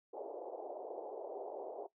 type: band-pass noise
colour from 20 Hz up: pink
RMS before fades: -45 dBFS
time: 0.13-1.87 s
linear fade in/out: 10 ms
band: 370 to 790 Hz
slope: 48 dB/octave
effects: noise-tail reverb RT60 0.1 s tail -17 dB re dry